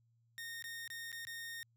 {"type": "tone with dropouts", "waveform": "sawtooth", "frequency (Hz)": 1843, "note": "A#6", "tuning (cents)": -20, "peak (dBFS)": -40, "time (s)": [0.38, 1.63], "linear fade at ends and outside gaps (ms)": 0, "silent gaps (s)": [[0.624, 0.641], [0.877, 0.902], [1.118, 1.127], [1.251, 1.27]], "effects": ["added 116 Hz sine -70 dBFS peak until 1.76 s"]}